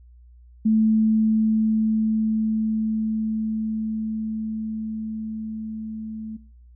sine tone with level ramp, 219 Hz, A3, 8 cents flat, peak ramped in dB -15 to -31 dBFS, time 0.65-6.37 s, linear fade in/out 10 ms, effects noise-tail reverb RT60 0.6 s tail -22 dB re dry + added 60 Hz sine -46 dBFS peak until 6.75 s

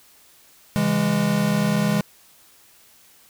square tone cluster, 136.5 / 165.6 / 206 Hz, C#3 / E3 / G#3, -26 / +8 / -14 cents, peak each -28 / -24 / -21 dBFS, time 0.76-2.01 s, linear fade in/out 0 ms, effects white hiss -53 dBFS RMS until 3.29 s

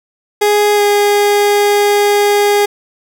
30% pulse tone with pitch glide, 415 to 410.2 Hz, G#4 to G#4, -1 to -21 cents, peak -6 dBFS, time 0.41-2.66 s, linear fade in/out 10 ms, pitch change -20 cents, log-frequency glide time 0.75-0.81 s, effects none

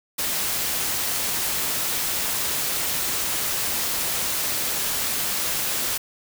white noise, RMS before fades -25 dBFS, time 0.18-5.98 s, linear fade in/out 10 ms, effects none

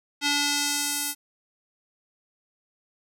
square tone with band-pass filter sweep, 288.6 Hz, D4, 30 cents flat, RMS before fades -26 dBFS, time 0.21-1.15 s, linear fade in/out 50 ms, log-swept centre 3800 to 12000 Hz, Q 1, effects none

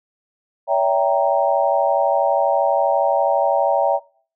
sine chord, C# diminished seventh, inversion none, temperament equal with one note detuned, 567 / 659.3 / 784 / 932.3 Hz, C#5 / E5 / G5 / Bb5, +39 / 0 / 0 / 0 cents, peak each -19 / -19 / -20 / -22 dBFS, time 0.67-4 s, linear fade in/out 50 ms, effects noise-tail reverb RT60 0.5 s tail -24 dB re dry

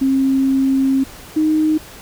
sine tone pair in turn, 268 / 310.5 Hz, C4 / D#4, +42 / -3 cents, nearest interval minor third, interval 255 cents, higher second, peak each -12 dBFS, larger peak neither, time 0.01-1.04 / 1.36-1.78 s, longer first, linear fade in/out 10 ms, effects pink hiss -38 dBFS RMS until 2.01 s

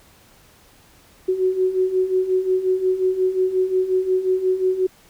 sine beating tone pair, 368.7 / 374.3 Hz, F#4 / F#4, -6 / +20 cents, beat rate 5.6 Hz, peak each -23 / -18 dBFS, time 1.28-4.87 s, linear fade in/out 10 ms, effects pink hiss -52 dBFS RMS until 5.09 s

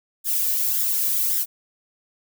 violet noise with flanger, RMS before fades -22 dBFS, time 0.24-1.46 s, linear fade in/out 50 ms, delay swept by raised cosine 0.56 to 1.76 ms, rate 1.8 Hz, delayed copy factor +0.55, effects none

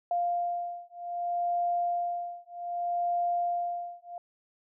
sine beating tone pair, 698.5 / 699.14 Hz, F5 / F5, 0 / +2 cents, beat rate 0.64 Hz, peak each -31 dBFS, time 0.11-4.18 s, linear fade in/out 2 ms, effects none

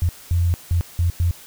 sine tone bursts at uneven times, 86.3 Hz, F2, 20 cents flat, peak -15 dBFS, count 5, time 0.02-0.09 / 0.31-0.54 / 0.71-0.81 / 0.99-1.1 / 1.2-1.31 s, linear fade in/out 0 ms, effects white hiss -43 dBFS RMS until 1.46 s

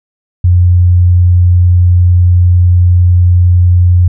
sine tone, 88.9 Hz, F2, 31 cents sharp, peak -3 dBFS, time 0.44-4.08 s, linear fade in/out 5 ms, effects none

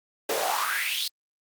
pink noise with high-pass filter sweep, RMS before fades -27 dBFS, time 0.29-1.08 s, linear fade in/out 5 ms, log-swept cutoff 430 to 4300 Hz, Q 5, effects Opus 48 kbps

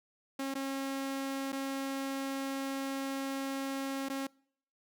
sawtooth tone with dropouts, 271.5 Hz, C#4, 36 cents flat, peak -30 dBFS, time 0.39-4.27 s, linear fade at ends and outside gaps 5 ms, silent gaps 0.541-0.552 / 1.521-1.527 / 4.087-4.098 s, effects noise-tail reverb RT60 0.6 s tail -25 dB re dry

